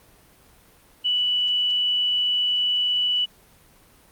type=tone; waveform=sine; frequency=2960 Hz; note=F#7; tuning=in tune; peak=-19 dBFS; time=1.04-3.26 s; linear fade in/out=20 ms; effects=pink hiss -54 dBFS RMS until 4.11 s + Opus 32 kbps

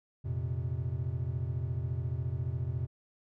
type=chord; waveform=triangle; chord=F suspended fourth; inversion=none; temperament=equal; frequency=87.31 / 116.54 / 130.81 Hz; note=F2 / Bb2 / C3; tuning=0 / 0 / 0 cents; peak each=-34 / -34 / -33 dBFS; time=0.24-2.87 s; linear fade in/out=20 ms; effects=none

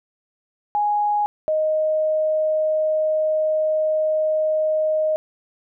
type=tone pair in turn; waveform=sine; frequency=830.6 / 622.2 Hz; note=G#5 / D#5; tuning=0 / 0 cents; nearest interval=perfect fourth; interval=500 cents; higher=first; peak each=-17 dBFS; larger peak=neither; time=0.75-1.26 / 1.48-5.16 s; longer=second; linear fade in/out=0 ms; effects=none

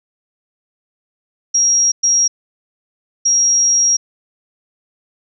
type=tone bursts at uneven times; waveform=sine; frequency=5640 Hz; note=F8; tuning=16 cents sharp; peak=-10 dBFS; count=3; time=1.54-1.92 / 2.03-2.28 / 3.25-3.97 s; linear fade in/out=10 ms; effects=none

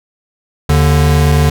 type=tone pair together; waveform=square; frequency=77.78 / 146.83 Hz; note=D#2 / D3; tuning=0 / 0 cents; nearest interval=major seventh; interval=1100 cents; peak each=-11 dBFS; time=0.69-1.5 s; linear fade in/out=5 ms; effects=none

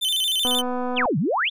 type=tone with vibrato; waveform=45% pulse; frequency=3300 Hz; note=G#7; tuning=12 cents flat; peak=-20 dBFS; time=0.01-0.62 s; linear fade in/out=20 ms; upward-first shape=square; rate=13 Hz; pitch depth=130 cents each way
type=click train; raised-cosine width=1 ms; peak=-15 dBFS; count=152; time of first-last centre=0.45-1.056 s; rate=249 Hz
type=exponential two-way sweep; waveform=sine; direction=down then up; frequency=3729 to 135.6 to 3729 Hz; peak=-19 dBFS; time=0.96-1.5 s; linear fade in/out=20 ms; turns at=1.18 s
effects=none

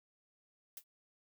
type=noise with exponential decay; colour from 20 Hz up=blue; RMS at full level=-42 dBFS; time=0.77-0.84 s; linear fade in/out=2 ms; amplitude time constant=15 ms; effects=none

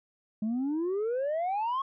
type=exponential sweep; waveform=sine; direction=up; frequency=209 to 1108.7 Hz; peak=-25 dBFS; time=0.42-1.82 s; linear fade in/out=5 ms; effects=tanh soft clip ceiling -26 dBFS

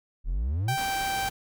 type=exponential sweep; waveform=triangle; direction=up; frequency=35.54 to 145.9 Hz; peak=-23 dBFS; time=0.24-0.77 s; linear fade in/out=50 ms
type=tone; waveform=sawtooth; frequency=781 Hz; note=G5; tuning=7 cents flat; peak=-23 dBFS; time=0.68-1.29 s; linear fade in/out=5 ms
type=noise; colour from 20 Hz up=pink; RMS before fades=-38 dBFS; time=0.77-1.3 s; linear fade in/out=10 ms
effects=none

